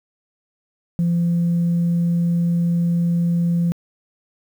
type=tone; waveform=sine; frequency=171.3 Hz; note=F3; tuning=33 cents flat; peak=-14 dBFS; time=0.99-3.72 s; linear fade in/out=0 ms; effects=tanh soft clip ceiling -13 dBFS + 8-bit